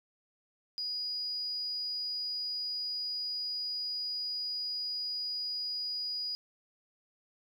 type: tone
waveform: sine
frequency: 4910 Hz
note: D#8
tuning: 24 cents flat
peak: -33 dBFS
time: 0.78-6.35 s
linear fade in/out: 0 ms
effects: 10-bit